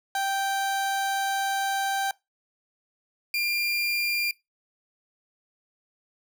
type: tone pair in turn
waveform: 30% pulse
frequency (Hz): 783 / 2393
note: G5 / D7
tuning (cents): -2 / +32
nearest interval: octave + perfect fifth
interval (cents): 1934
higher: second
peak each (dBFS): -22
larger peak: neither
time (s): 0.15-2.11 / 3.34-4.31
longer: first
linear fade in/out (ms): 2
effects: noise-tail reverb RT60 0.2 s tail -21 dB re dry